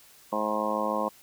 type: harmonic tone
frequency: 106.7 Hz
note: G#2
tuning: 47 cents sharp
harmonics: 2 / 3 / 4 / 5 / 6 / 7 / 8 / 9 / 10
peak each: -34 / -37 / -40 / -31 / -35 / -37 / -37 / -33 / -32 dBFS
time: 0.32-1.09 s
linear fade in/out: 10 ms
effects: white hiss -55 dBFS RMS until 1.22 s